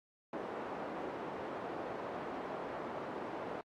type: band-pass noise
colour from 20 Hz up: pink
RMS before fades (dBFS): -42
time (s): 0.33-3.61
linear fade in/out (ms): 2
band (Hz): 340 to 960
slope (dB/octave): 12
effects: AAC 64 kbps